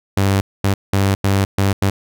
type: tone bursts at uneven times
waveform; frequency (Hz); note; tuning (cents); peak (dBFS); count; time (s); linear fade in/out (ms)
sawtooth; 98.1; G2; +2; -9; 6; 0.17-0.41 / 0.64-0.74 / 0.93-1.15 / 1.24-1.45 / 1.58-1.73 / 1.82-1.9; 5
effects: none